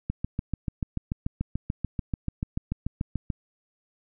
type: click train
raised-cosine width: 5 ms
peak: -15 dBFS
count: 23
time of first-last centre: 0.1-3.302 s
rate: 6.87 Hz
effects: none